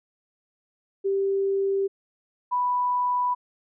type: tone pair in turn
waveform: sine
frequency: 392 / 987.8 Hz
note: G4 / B5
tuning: 0 / 0 cents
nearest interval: octave + major third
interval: 1600 cents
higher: second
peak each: -21 dBFS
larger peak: neither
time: 1.04-1.88 / 2.51-3.35 s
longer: neither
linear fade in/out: 20 ms
effects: none